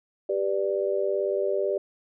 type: chord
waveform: sine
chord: G major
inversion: none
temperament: just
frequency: 392 / 490 / 588 Hz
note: G4 / B4 / D5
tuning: 0 / -14 / +2 cents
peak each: -26 / -31 / -27 dBFS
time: 0.29-1.78 s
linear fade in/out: 5 ms
effects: none